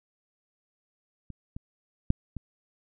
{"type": "clicks", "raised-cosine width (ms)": 5, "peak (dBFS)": [-28, -25, -9, -23], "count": 4, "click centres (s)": [1.303, 1.565, 2.104, 2.367], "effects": []}